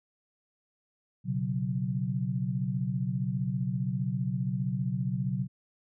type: chord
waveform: sine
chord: B suspended second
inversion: none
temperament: equal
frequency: 123.47 / 138.59 / 185 Hz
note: B2 / C#3 / F#3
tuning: 0 / 0 / 0 cents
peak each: -32 dBFS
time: 1.24-5.48 s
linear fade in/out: 50 ms
effects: none